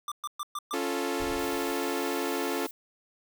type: tone bursts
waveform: square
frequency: 1184 Hz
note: D6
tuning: 14 cents sharp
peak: -32 dBFS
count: 5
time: 0.08-0.745 s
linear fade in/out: 2 ms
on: 37 ms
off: 120 ms
type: chord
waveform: sawtooth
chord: Db augmented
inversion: none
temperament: equal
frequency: 277.2 / 349.2 / 440 Hz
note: Db4 / F4 / A4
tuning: 0 / 0 / 0 cents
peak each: -29 dBFS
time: 0.73-2.67 s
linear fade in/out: 10 ms
type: noise with exponential decay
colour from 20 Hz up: brown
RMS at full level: -38 dBFS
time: 1.2-2.17 s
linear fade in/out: 1 ms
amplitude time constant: 210 ms
type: noise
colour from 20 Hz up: violet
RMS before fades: -44 dBFS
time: 1.39-2.71 s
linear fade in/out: 2 ms
effects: none